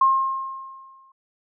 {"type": "tone with exponential decay", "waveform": "sine", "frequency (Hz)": 1068, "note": "C6", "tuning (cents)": 35, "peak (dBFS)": -12, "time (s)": [0.01, 1.12], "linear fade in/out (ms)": 5, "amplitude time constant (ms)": 240, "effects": []}